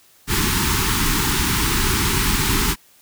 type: band-stop noise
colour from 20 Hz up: pink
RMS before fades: -19 dBFS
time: 0.27-2.76 s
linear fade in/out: 50 ms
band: 420 to 840 Hz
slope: 96 dB/octave
effects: white hiss -53 dBFS RMS until 3.01 s